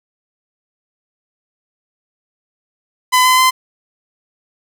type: tone with pitch steps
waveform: sawtooth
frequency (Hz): 1010 / 1020.6 / 1031.2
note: B5 / C6 / C6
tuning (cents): +39 / -43 / -26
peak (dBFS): -5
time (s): 3.12-3.51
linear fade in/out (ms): 20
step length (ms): 130
effects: none